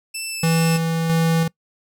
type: tone with vibrato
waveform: 15% pulse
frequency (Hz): 2643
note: E7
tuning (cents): +4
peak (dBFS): -19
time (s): 0.14-0.78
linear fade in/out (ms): 10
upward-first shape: sine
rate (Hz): 2.6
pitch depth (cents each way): 10
type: tone with tremolo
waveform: square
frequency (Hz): 164.2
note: E3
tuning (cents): -6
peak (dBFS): -16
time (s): 0.43-1.48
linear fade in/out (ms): 5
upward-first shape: square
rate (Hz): 1.5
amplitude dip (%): 35
effects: noise-tail reverb RT60 0.1 s tail -23 dB re dry